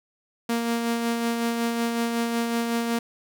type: tone with tremolo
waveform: sawtooth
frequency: 233.1 Hz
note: A#3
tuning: in tune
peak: -18 dBFS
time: 0.49-2.99 s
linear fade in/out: 5 ms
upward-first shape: sine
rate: 5.4 Hz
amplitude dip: 35%
effects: none